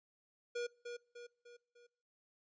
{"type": "tone with echo", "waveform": "square", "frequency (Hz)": 479.7, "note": "A#4", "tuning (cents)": 50, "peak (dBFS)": -38, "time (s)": [0.55, 0.67], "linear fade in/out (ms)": 10, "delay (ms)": 300, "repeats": 4, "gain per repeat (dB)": -6, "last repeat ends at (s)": 1.87, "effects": ["noise-tail reverb RT60 0.7 s tail -25 dB re dry", "resampled to 16000 Hz"]}